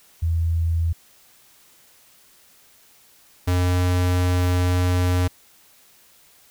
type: tone pair in turn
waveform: sine / square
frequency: 82.8 / 89.9 Hz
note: E2 / F#2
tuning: +8 / -49 cents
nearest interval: minor second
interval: 143 cents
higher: second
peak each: -18 dBFS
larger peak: neither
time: 0.22-0.93 / 3.47-5.28 s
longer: second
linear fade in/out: 10 ms
effects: white hiss -54 dBFS RMS until 6.5 s